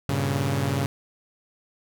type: chord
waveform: sawtooth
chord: G diminished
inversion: none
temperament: equal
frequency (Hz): 98 / 116.54 / 138.59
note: G2 / Bb2 / Db3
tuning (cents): 0 / 0 / 0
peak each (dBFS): -24 / -27 / -21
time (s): 0.09-0.86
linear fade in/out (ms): 0
effects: none